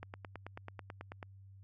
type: click train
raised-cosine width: 0.5 ms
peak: -29 dBFS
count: 12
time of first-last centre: 0.03-1.228 s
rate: 9.18 Hz
effects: added 97 Hz sine -53 dBFS peak until 1.63 s